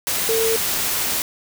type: tone in noise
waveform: sine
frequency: 450 Hz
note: A4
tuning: 39 cents sharp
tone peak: -18 dBFS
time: 0.29-0.56 s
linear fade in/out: 0 ms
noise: white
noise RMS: -22 dBFS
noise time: 0.07-1.22 s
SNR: +1 dB
effects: none